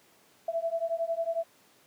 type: beating tone pair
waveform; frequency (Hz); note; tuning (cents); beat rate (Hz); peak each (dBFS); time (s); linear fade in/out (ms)
sine; 659.3 / 670.3; E5 / E5; 0 / +29; 11; -31; 0.48-1.44; 5
effects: pink hiss -61 dBFS RMS until 1.86 s + high-pass 200 Hz 12 dB/octave